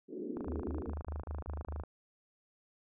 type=band-pass noise; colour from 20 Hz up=white; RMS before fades=-41 dBFS; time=0.08-0.94 s; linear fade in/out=50 ms; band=210 to 410 Hz; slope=48 dB/octave
type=click train; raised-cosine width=1 ms; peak=-30 dBFS; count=40; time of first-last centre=0.37-1.836 s; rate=26.6 Hz
type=tone bursts; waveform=sine; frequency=75.3 Hz; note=D2; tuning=44 cents sharp; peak=-37 dBFS; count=7; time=0.46-1.832 s; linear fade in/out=20 ms; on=160 ms; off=42 ms
effects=none